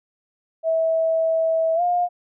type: tone with pitch glide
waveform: sine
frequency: 650 to 708.8 Hz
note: E5 to F5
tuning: -24 to +25 cents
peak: -17 dBFS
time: 0.63-2.09 s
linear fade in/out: 50 ms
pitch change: +149 cents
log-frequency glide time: 1.75-1.82 s
effects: none